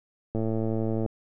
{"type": "click train", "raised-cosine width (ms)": 2, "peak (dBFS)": -16, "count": 80, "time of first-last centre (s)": [0.35, 1.062], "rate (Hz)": 111, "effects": []}